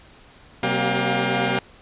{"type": "tone cluster", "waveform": "15% pulse", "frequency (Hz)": [130, 190.6, 235.1, 709, 800], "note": ["C3", "G3", "A#3", "F5", "G5"], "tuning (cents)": [-11, -48, 15, 26, 35], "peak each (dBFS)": -20, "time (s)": [0.63, 1.59], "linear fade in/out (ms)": 2, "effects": ["pink hiss -49 dBFS RMS until 1.81 s", "resampled to 8000 Hz"]}